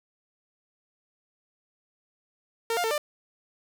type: tone with pitch steps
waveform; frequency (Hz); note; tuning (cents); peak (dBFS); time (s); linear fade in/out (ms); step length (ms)
sawtooth; 457.8 / 705 / 449 / 595; A#4 / F5 / A4 / D5; -31 / +16 / +35 / +22; -21; 2.7-2.98; 2; 70
effects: none